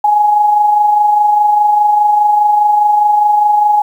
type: tone with amplitude modulation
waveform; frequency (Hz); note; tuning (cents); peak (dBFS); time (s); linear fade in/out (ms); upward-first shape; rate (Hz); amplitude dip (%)
sine; 836; G#5; +11; -5; 0.04-3.82; 5; sine; 24.9; 40
effects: 7-bit